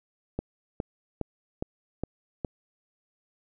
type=click train; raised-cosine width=2 ms; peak=-16 dBFS; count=6; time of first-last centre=0.39-2.448 s; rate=2.43 Hz; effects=none